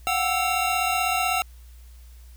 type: tone cluster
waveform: square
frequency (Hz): 720 / 756 / 1323 / 2755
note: F#5 / F#5 / E6 / F7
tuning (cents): -47 / +37 / +6 / -24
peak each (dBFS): -28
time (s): 0.07-1.42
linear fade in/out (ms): 0
effects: added 60 Hz sine -43 dBFS peak until 2.36 s + white hiss -58 dBFS RMS until 2.36 s